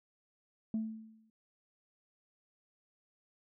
sine tone with exponential decay, 220.5 Hz, A3, 4 cents sharp, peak -28 dBFS, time 0.74-1.3 s, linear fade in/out 2 ms, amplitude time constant 120 ms, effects tanh soft clip ceiling -28 dBFS

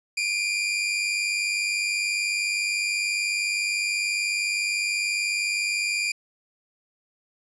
sawtooth tone pair together, 2353 / 2453 Hz, D7 / D#7, +3 / -25 cents, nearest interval minor second, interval 72 cents, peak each -23 dBFS, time 0.17-6.12 s, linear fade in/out 5 ms, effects resampled to 22050 Hz

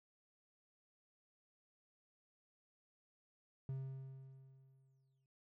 triangle tone with exponential decay, 133.5 Hz, C3, 35 cents sharp, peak -37 dBFS, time 3.69-5.26 s, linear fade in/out 2 ms, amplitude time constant 340 ms, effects none

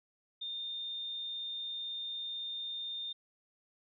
sine tone, 3629 Hz, A#7, 47 cents flat, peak -37 dBFS, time 0.41-3.13 s, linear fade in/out 10 ms, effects none

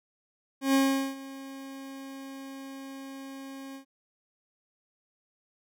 40% pulse tone with ADSR envelope, 270.8 Hz, C#4, 40 cents flat, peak -19 dBFS, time 0.61-3.85 s, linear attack 130 ms, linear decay 410 ms, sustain -20 dB, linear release 98 ms, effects none

